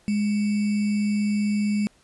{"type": "tone with sample-and-hold", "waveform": "sine", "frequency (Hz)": 207.7, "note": "G#3", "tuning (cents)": 0, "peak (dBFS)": -20, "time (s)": [0.08, 1.87], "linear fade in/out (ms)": 0, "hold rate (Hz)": 2450, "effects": ["pink hiss -59 dBFS RMS until 2.03 s", "resampled to 24000 Hz"]}